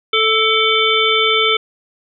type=harmonic tone with a mistuned harmonic; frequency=440 Hz; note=A4; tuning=in tune; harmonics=1 / 3 / 5 / 7 / 8; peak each=-18 / -18 / -18 / -18 / -18 dBFS; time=0.13-1.57 s; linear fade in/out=5 ms; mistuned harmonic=5; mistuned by=+41 cents; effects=none